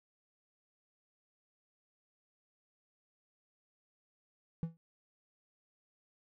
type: tone with exponential decay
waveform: triangle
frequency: 164.81 Hz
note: E3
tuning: in tune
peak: -27 dBFS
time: 4.63-4.77 s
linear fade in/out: 0 ms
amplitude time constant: 29 ms
effects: none